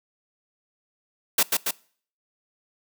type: noise with echo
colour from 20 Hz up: white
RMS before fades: -19 dBFS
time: 1.38-1.43 s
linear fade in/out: 5 ms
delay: 140 ms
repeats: 2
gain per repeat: -3 dB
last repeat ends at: 1.71 s
effects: noise-tail reverb RT60 0.5 s tail -23 dB re dry + high-pass 150 Hz 12 dB/octave